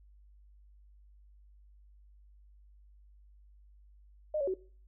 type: tone with pitch steps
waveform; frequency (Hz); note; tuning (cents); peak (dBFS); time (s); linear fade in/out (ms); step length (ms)
sine; 611 / 557 / 375.3; D#5 / C#5 / F#4; -32 / +8 / +25; -29; 4.34-4.541; 5; 67
effects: noise-tail reverb RT60 0.4 s tail -19 dB re dry + added 50 Hz sine -56 dBFS peak until 4.87 s